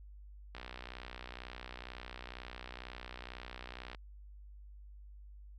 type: click train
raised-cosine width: 0.3 ms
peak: -29 dBFS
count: 212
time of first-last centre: 0.55-3.948 s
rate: 62.1 Hz
effects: added 50 Hz sine -50 dBFS peak until 5.58 s